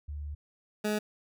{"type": "tone pair in turn", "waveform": ["sine", "20% pulse"], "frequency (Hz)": [73.42, 211.1], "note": ["D2", "G#3"], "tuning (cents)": [0, 29], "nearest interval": "octave + tritone", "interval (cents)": 1829, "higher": "second", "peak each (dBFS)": [-35, -23], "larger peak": "second", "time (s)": [[0.08, 0.35], [0.84, 0.99]], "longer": "first", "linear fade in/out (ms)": 10, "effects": []}